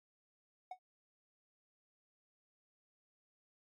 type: tone with exponential decay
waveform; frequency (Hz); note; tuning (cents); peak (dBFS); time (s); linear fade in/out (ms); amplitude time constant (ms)
triangle; 740; F#5; 0; -37; 0.71-0.79; 5; 16
effects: MP3 48 kbps